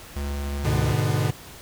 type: tone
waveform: square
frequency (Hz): 70.9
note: C#2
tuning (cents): +40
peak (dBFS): -27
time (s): 0.16-0.93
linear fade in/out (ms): 5
type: chord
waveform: 45% pulse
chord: G# diminished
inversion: none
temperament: equal with one note detuned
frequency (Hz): 103.83 / 123.47 / 149.31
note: G#2 / B2 / D3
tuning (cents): 0 / 0 / +29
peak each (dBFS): -25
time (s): 0.64-1.31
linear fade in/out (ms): 10
effects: pink hiss -43 dBFS RMS until 1.61 s